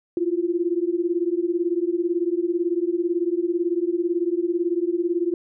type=beating tone pair; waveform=sine; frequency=337.2 / 355.2 Hz; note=E4 / F4; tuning=+39 / +29 cents; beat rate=18 Hz; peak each=-23 dBFS; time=0.17-5.34 s; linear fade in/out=2 ms; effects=none